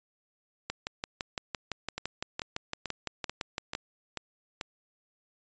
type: two click trains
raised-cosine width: 0.2 ms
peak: -15 / -17 dBFS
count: 19 / 7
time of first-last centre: 0.7-3.751 / 1.98-4.612 s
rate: 5.9 / 2.28 Hz
effects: resampled to 16000 Hz